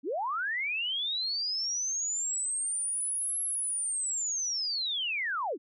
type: linear two-way sweep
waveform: sine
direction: up then down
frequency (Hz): 233.1 to 11220 to 233.1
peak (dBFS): -29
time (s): 0.03-5.58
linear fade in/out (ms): 50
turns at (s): 3.42
effects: none